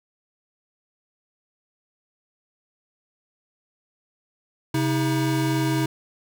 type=tone pair together; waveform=square; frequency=134.2 / 319.2 Hz; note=C3 / D#4; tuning=+44 / +44 cents; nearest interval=octave + minor third; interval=1500 cents; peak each=-24 dBFS; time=4.74-5.86 s; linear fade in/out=5 ms; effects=none